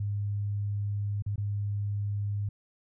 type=tone with dropouts; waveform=sine; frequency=102.1 Hz; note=G#2; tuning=29 cents flat; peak=-28 dBFS; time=0-2.49 s; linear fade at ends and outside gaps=5 ms; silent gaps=1.223-1.262 / 1.359-1.379 s; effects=none